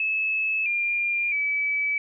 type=tone with pitch steps; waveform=sine; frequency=2599 / 2399 / 2294 Hz; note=E7 / D7 / D7; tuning=-25 / +36 / -41 cents; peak=-22 dBFS; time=0-1.98 s; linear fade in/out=2 ms; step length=660 ms; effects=none